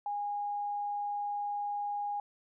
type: tone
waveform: sine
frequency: 820 Hz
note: G#5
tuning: 22 cents flat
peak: -32 dBFS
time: 0.06-2.2 s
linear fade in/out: 2 ms
effects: none